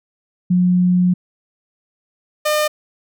sine / sawtooth tone pair in turn, 180 / 605.4 Hz, F#3 / D#5, -47 / -48 cents, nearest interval octave + major sixth, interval 2099 cents, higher second, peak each -11 dBFS, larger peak neither, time 0.5-1.14 / 2.45-2.68 s, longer first, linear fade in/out 10 ms, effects none

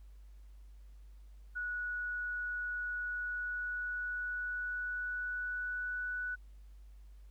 sine tone with pitch glide, 1466 to 1483 Hz, F#6 to F#6, -16 to +4 cents, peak -35 dBFS, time 1.55-6.36 s, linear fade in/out 20 ms, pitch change +20 cents, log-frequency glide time 3-6.12 s, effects added 50 Hz sine -51 dBFS peak until 7.3 s + pink hiss -74 dBFS RMS until 7.3 s

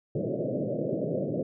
white band-pass noise, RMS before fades -30 dBFS, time 0.15-1.43 s, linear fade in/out 5 ms, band 110 to 620 Hz, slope 96 dB/octave, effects none

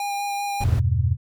square tone with vibrato, 808 Hz, G#5, 48 cents flat, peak -25 dBFS, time 0-0.64 s, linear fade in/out 2 ms, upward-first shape sine, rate 5.1 Hz, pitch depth 11 cents each way
brown noise, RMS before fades -28 dBFS, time 0.6-0.8 s, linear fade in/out 10 ms
sine chord, E minor, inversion none, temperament equal, 82.41 / 98 / 123.47 Hz, E2 / G2 / B2, 0 / 0 / 0 cents, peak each -22 dBFS, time 0.61-1.17 s, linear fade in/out 50 ms
effects none

